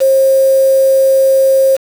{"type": "tone with quantisation", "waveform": "sine", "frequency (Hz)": 535, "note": "C5", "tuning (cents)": 38, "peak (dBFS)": -6, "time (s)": [0, 1.77], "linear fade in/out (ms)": 20, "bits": 4, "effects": []}